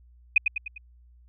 sine tone with echo, 2489 Hz, D#7, in tune, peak -13 dBFS, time 0.36-0.38 s, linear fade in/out 5 ms, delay 100 ms, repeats 4, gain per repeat -6 dB, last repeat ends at 0.78 s, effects added 60 Hz sine -52 dBFS peak until 1.28 s

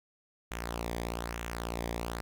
sawtooth tone with flanger, 58.2 Hz, A#1, 2 cents flat, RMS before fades -37 dBFS, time 0.51-2.21 s, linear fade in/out 0 ms, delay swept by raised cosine 0.21 to 0.73 ms, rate 1.1 Hz, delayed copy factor -0.65, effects none

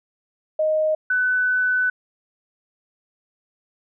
sine tone pair in turn, 622.3 / 1500.7 Hz, D#5 / F#6, 0 / +24 cents, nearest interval octave + minor third, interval 1524 cents, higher second, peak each -17 dBFS, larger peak neither, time 0.59-0.95 / 1.1-1.9 s, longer second, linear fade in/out 5 ms, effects none

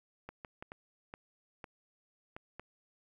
clicks, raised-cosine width 0.5 ms, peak -29 dBFS, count 8, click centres 0.29 / 0.448 / 0.625 / 0.719 / 1.139 / 1.642 / 2.365 / 2.596 s, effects 11-bit

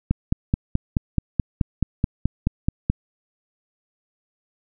click train, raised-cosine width 5 ms, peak -6 dBFS, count 14, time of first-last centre 0.11-2.9 s, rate 4.66 Hz, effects none

